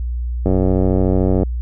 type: click train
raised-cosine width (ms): 2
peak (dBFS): -4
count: 92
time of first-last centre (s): 0.46-1.432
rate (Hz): 93.6
effects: added 60 Hz sine -19 dBFS peak until 1.61 s